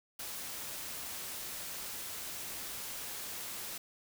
white noise, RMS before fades -42 dBFS, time 0.19-3.78 s, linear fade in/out 5 ms, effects none

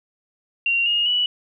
sine tone with pitch steps, 2760 / 2852 / 2948 Hz, F7 / F7 / F#7, -21 / +36 / -7 cents, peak -17 dBFS, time 0.66-1.26 s, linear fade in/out 2 ms, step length 200 ms, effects none

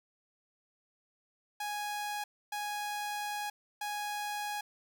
sawtooth tone bursts at uneven times, 830 Hz, G#5, 1 cent flat, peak -31 dBFS, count 3, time 1.6-2.24 / 2.52-3.5 / 3.81-4.61 s, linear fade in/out 5 ms, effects none

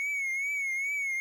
triangle tone with vibrato, 2207 Hz, C#7, 8 cents flat, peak -27 dBFS, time 0-1.2 s, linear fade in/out 0 ms, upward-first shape triangle, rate 2.4 Hz, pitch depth 84 cents each way, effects 10-bit

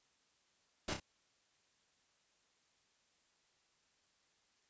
pink noise with echo, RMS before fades -38 dBFS, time 0.88-0.94 s, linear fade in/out 5 ms, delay 30 ms, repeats 2, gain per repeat -6 dB, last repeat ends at 1 s, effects white hiss -75 dBFS RMS until 4.69 s + resampled to 16000 Hz

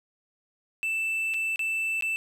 triangle tone with dropouts, 2650 Hz, E7, 9 cents sharp, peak -24 dBFS, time 0.83-2.16 s, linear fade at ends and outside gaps 0 ms, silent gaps 1.338-1.342 / 1.559-1.593 / 2.009-2.023 s, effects 10-bit

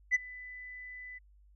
sine tone with ADSR envelope, 1997 Hz, B6, 19 cents sharp, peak -19 dBFS, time 0.11-1.19 s, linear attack 38 ms, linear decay 21 ms, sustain -24 dB, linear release 18 ms, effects tanh soft clip ceiling -21 dBFS + added 50 Hz sine -58 dBFS peak until 1.55 s

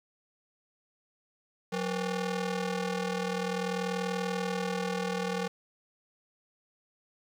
sawtooth ring-modulated tone, 326.5 Hz, E4, 17 cents flat, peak -23 dBFS, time 1.72-5.48 s, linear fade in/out 10 ms, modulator 143 Hz, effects low-pass 7000 Hz 12 dB/octave + 10-bit

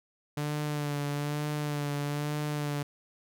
sawtooth tone with vibrato, 146.83 Hz, D3, in tune, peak -26 dBFS, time 0.37-2.83 s, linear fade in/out 5 ms, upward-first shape sine, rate 1.1 Hz, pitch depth 31 cents each way, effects none

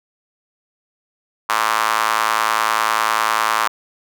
square tone with high-pass filter, 55 Hz, A1, in tune, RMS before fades -18 dBFS, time 1.49-3.68 s, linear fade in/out 5 ms, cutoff 1100 Hz, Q 3.2, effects none

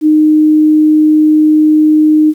sine tone, 307.4 Hz, D#4, 21 cents flat, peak -4 dBFS, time 0.01-2.34 s, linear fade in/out 50 ms, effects 7-bit

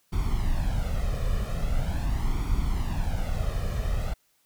brown noise with flanger, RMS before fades -26 dBFS, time 0.12-4.14 s, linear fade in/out 10 ms, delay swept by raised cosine 0.88 to 1.67 ms, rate 0.42 Hz, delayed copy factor +0.7, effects white hiss -68 dBFS RMS until 4.45 s

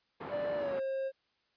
pink band-pass noise, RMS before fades -43 dBFS, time 0.2-0.8 s, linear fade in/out 10 ms, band 230 to 1300 Hz, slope 12 dB/octave
triangle tone with pitch glide, 587.3 to 535.5 Hz, D5 to C5, 0 to +40 cents, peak -30 dBFS, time 0.29-1.12 s, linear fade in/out 50 ms, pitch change -160 cents, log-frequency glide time 0.57-0.79 s
effects white hiss -75 dBFS RMS until 1.56 s + resampled to 11025 Hz

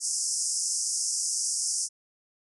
pink band-pass noise, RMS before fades -29 dBFS, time 0-1.89 s, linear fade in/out 50 ms, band 5100 to 10000 Hz, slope 96 dB/octave, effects none

